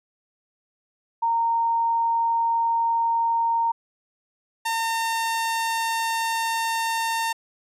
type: tone pair in turn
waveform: sine / sawtooth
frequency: 923 / 909.2 Hz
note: A#5 / A#5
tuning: -17 / -43 cents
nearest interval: unison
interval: 26 cents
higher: first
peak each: -19 dBFS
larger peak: neither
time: 1.22-3.72 / 4.65-7.33 s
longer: second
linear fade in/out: 10 ms
effects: resampled to 32000 Hz